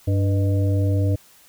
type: harmonic tone with a mistuned harmonic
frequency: 98 Hz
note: G2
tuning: in tune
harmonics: 1 / 3 / 5 / 6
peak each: -17 / -27 / -31 / -33 dBFS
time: 0.07-1.16 s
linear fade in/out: 10 ms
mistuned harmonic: 6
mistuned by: +76 cents
effects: white hiss -52 dBFS RMS until 1.48 s